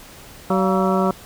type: harmonic tone with a mistuned harmonic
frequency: 189.6 Hz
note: F#3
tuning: 43 cents sharp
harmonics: 1 / 2 / 3 / 4 / 5 / 6 / 7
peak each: -19 / -22 / -24 / -25 / -26 / -27 / -27 dBFS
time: 0.5-1.11 s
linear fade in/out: 2 ms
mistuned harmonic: 4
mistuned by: -130 cents
effects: pink hiss -42 dBFS RMS until 1.25 s